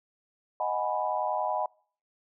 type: chord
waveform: sine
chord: G# minor seventh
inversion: second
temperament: equal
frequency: 622.3 / 740 / 830.6 / 987.8 Hz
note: D#5 / F#5 / G#5 / B5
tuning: 0 / 0 / 0 / 0 cents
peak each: -32 dBFS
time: 0.6-1.66 s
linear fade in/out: 2 ms
effects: noise-tail reverb RT60 0.5 s tail -26 dB re dry